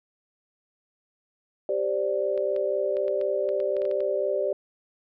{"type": "chord", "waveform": "sine", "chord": "G suspended fourth", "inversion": "none", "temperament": "equal", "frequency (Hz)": [392, 523.3, 587.3], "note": ["G4", "C5", "D5"], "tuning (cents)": [0, 0, 0], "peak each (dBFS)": [-28, -29, -26], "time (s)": [1.69, 4.53], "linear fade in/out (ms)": 2}
{"type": "clicks", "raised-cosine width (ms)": 0.3, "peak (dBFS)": -29, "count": 12, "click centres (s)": [2.377, 2.563, 2.969, 3.081, 3.213, 3.49, 3.602, 3.767, 3.819, 3.853, 3.913, 4.005]}
{"effects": []}